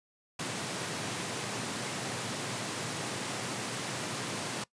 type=high-pass noise; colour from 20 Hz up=pink; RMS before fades=-36 dBFS; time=0.39-4.64 s; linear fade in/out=5 ms; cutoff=110 Hz; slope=48 dB/octave; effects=noise-tail reverb RT60 0.1 s tail -21 dB re dry + resampled to 22050 Hz